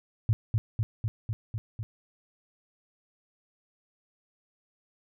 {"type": "tone with echo", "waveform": "sine", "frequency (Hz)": 110, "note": "A2", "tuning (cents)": 0, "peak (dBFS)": -19, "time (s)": [0.29, 0.33], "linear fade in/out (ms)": 0, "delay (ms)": 250, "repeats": 6, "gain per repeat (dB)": -2, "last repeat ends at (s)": 1.83, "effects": []}